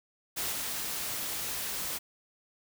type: noise with level steps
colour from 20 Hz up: white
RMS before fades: -33 / -35 dBFS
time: 0.36-1.99 s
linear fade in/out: 20 ms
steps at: 0.52 s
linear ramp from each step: 2 ms
effects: none